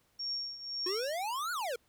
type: tone with tremolo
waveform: sine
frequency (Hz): 5530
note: F8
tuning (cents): -18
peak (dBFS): -32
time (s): 0.19-1.13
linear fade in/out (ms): 10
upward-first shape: triangle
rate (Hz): 1.9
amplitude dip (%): 80
type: exponential two-way sweep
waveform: square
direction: up then down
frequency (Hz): 350 to 1486 to 447.3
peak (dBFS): -34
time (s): 0.86-1.76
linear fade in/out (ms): 5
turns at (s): 1.52
effects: pink hiss -71 dBFS RMS until 1.88 s